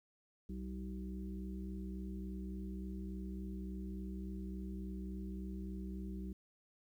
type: harmonic tone with a mistuned harmonic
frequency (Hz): 63.5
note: B1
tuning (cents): +49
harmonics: 1 / 3 / 5 / 6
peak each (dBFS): -44 / -44 / -51 / -55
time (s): 0.49-6.33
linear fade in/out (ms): 5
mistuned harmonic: 1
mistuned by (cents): -21
effects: 12-bit